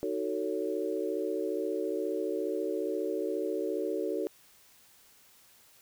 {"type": "chord", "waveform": "sine", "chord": "D# half-diminished seventh", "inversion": "none", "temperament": "just", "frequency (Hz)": [311.1, 373.4, 448, 560], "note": ["D#4", "F#4", "A4", "C#5"], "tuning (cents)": [0, 16, 31, 18], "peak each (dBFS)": [-36, -34, -34, -37], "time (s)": [0.03, 4.27], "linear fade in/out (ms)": 0, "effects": ["white hiss -60 dBFS RMS until 5.81 s"]}